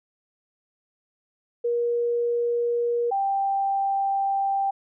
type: tone pair in turn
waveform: sine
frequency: 475.2 / 786.6 Hz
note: A#4 / G5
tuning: +33 / +6 cents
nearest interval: major sixth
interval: 873 cents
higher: second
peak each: -21 dBFS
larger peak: neither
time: 1.64-3.11 / 3.11-4.71 s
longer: second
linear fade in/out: 10 ms
effects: none